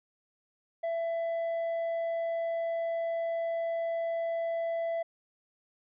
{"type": "tone with tanh clipping", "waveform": "sine", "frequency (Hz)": 667, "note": "E5", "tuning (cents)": 20, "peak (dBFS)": -30, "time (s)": [0.83, 5.03], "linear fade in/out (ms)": 10, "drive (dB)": 4, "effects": []}